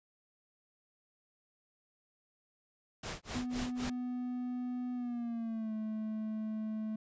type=noise with tremolo; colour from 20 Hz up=pink; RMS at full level=-39 dBFS; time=3.03-3.9 s; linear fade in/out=5 ms; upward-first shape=sine; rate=3.9 Hz; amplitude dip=100%
type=tone with pitch glide; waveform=triangle; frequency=248.2 to 217.3 Hz; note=B3 to A3; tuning=+9 to -21 cents; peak=-33 dBFS; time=3.35-6.96 s; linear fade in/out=5 ms; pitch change=-230 cents; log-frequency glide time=4.94-5.73 s
effects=resampled to 16000 Hz